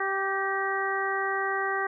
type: harmonic tone with a mistuned harmonic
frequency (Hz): 390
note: G4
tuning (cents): -9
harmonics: 1 / 2 / 3 / 4 / 5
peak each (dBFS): -32 / -32 / -32 / -32 / -32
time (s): 0-1.87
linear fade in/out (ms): 5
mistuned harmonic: 5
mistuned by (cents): -37
effects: none